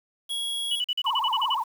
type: tone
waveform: square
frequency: 3322 Hz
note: G#7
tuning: in tune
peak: -28 dBFS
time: 0.29-0.81 s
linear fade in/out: 20 ms
type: tone bursts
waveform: sine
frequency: 2960 Hz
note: F#7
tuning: in tune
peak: -23 dBFS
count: 10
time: 0.71-1.547 s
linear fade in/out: 5 ms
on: 45 ms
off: 43 ms
type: tone with vibrato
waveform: sine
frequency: 987.8 Hz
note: B5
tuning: in tune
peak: -24 dBFS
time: 1.04-1.64 s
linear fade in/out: 20 ms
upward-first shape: triangle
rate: 17 Hz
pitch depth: 260 cents each way
effects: 8-bit